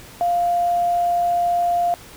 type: tone with quantisation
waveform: sine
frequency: 698.5 Hz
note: F5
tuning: in tune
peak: -16 dBFS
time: 0.21-1.94 s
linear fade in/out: 0 ms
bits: 7
effects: pink hiss -42 dBFS RMS until 2.16 s